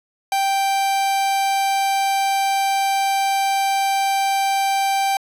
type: tone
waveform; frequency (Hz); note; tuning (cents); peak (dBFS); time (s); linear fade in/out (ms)
45% pulse; 784; G5; 0; -17; 0.32-5.17; 2
effects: resampled to 32000 Hz + 9-bit